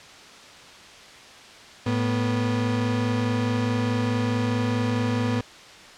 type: tone pair together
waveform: 35% pulse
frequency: 110 / 244.7 Hz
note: A2 / B3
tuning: 0 / -16 cents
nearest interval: octave + major second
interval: 1384 cents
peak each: -23 dBFS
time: 1.86-5.41 s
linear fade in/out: 5 ms
effects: white hiss -45 dBFS RMS until 5.97 s + low-pass 5000 Hz 12 dB/octave